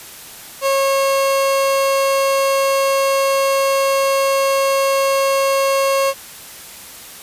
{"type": "tone", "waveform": "30% pulse", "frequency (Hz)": 545, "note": "C#5", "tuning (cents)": -29, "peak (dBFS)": -11, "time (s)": [0.61, 6.14], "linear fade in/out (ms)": 50, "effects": ["white hiss -36 dBFS RMS until 7.22 s", "resampled to 32000 Hz"]}